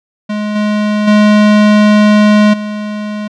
square tone with level steps, 210 Hz, G#3, 19 cents sharp, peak -15 / -11 / -5 / -18 dBFS, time 0.29-3.28 s, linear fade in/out 10 ms, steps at 0.55 / 1.07 / 2.53 s, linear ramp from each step 10 ms, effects low-pass 4000 Hz 12 dB/octave

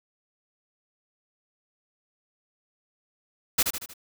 white noise with echo, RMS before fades -20 dBFS, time 3.58-3.63 s, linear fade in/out 10 ms, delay 77 ms, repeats 4, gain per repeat -6 dB, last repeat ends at 3.938 s, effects none

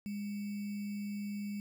sine tone with sample-and-hold, 204.6 Hz, G#3, 26 cents flat, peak -36 dBFS, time 0.06-1.6 s, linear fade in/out 0 ms, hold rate 2450 Hz, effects none

